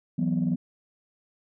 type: chord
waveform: sine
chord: E suspended second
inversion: none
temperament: equal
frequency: 164.81 / 185 / 246.9 Hz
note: E3 / F#3 / B3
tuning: 0 / 0 / 0 cents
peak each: -26 dBFS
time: 0.18-0.56 s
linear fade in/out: 10 ms
effects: tanh soft clip ceiling -17 dBFS